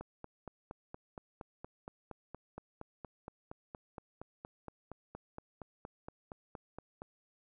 click train, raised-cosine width 1 ms, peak -30 dBFS, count 31, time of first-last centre 0.01-7.019 s, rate 4.28 Hz, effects none

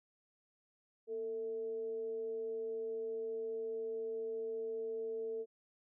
sine tone with frequency modulation, 447.6 Hz, A4, 30 cents sharp, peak -37 dBFS, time 1.07-5.46 s, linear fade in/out 50 ms, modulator 207 Hz, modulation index 0.2, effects none

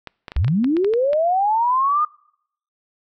clicks, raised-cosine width 0.3 ms, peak -16 dBFS, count 11, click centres 0.073 / 0.282 / 0.319 / 0.365 / 0.446 / 0.481 / 0.644 / 0.768 / 0.846 / 0.937 / 1.132 s
sine linear sweep, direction up, 52.5 to 1236 Hz, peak -15 dBFS, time 0.36-2.05 s, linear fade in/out 5 ms
effects noise-tail reverb RT60 0.7 s tail -25 dB re dry

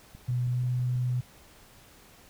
click train, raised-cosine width 5 ms, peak -34 dBFS, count 6, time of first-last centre 0.15-0.956 s, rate 6.2 Hz
sine tone with pitch glide, 123.47 to 124.69 Hz, B2 to B2, 0 to +17 cents, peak -25 dBFS, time 0.28-1.21 s, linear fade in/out 10 ms, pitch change +17 cents, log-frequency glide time 0.49-0.62 s
effects pink hiss -55 dBFS RMS until 2.29 s

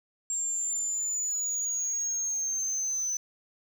sine exponential sweep, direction down, 7430 to 6050 Hz, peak -25 dBFS, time 0.3-3.17 s, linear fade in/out 2 ms, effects tanh soft clip ceiling -27 dBFS + 9-bit

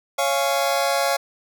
sawtooth chord, Db major, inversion none, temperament just, 554.4 / 693 / 831.5 Hz, Db5 / F5 / Ab5, 0 / -14 / +2 cents, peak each -18 / -19 / -22 dBFS, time 0.18-1.17 s, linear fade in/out 10 ms, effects none

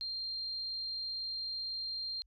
sine tone, 4186 Hz, C8, in tune, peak -36 dBFS, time 0.01-2.22 s, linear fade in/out 0 ms, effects added 50 Hz sine -64 dBFS peak until 2.26 s

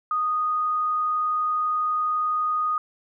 sine tone, 1239 Hz, D#6, 8 cents flat, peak -21 dBFS, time 0.11-2.78 s, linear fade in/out 2 ms, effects none

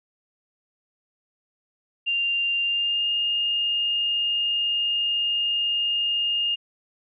sine tone with pitch glide, 2790 to 2831 Hz, F7 to F7, -2 to +23 cents, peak -21 dBFS, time 2.06-6.56 s, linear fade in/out 20 ms, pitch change +25 cents, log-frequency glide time 2.63-3.1 s, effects none

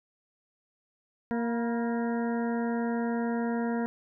harmonic tone with a mistuned harmonic, 233.3 Hz, A#3, 2 cents sharp, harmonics 1 / 2 / 3 / 4 / 6 / 7 / 8, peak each -28 / -34 / -38 / -40 / -44 / -45 / -46 dBFS, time 1.31-3.86 s, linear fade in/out 0 ms, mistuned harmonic 4, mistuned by +41 cents, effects none

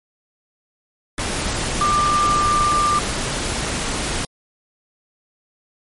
sine tone in noise, 1189 Hz, D6, 21 cents sharp, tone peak -15 dBFS, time 1.81-2.99 s, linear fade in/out 2 ms, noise pink, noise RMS -23 dBFS, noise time 1.18-4.25 s, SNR +5 dB, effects MP3 48 kbps

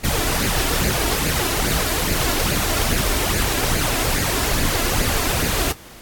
pink noise with flanger, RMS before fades -20 dBFS, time 0.03-5.73 s, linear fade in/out 20 ms, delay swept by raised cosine 0.43 to 3.03 ms, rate 2.4 Hz, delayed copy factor +0.6, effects pink hiss -42 dBFS RMS until 6.01 s + AAC 64 kbps

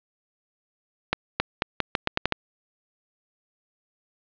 accelerating click train, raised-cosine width 0.3 ms, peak -5 dBFS, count 9, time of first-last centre 1.13-2.323 s, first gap 270 ms, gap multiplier 0.82, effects resampled to 11025 Hz + 7-bit

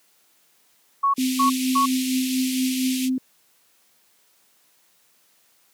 sine tone bursts, 1108.7 Hz, C#6, in tune, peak -16 dBFS, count 3, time 1.03-1.86 s, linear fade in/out 10 ms, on 110 ms, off 250 ms
pink band-pass noise, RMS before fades -31 dBFS, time 1.16-3.1 s, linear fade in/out 50 ms, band 2300 to 14000 Hz, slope 48 dB/octave
sine tone with tremolo, 258.5 Hz, C4, 21 cents flat, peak -18 dBFS, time 1.18-3.18 s, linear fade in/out 2 ms, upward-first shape triangle, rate 4.3 Hz, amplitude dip 50%
effects white hiss -61 dBFS RMS until 5.73 s + high-pass 150 Hz 12 dB/octave

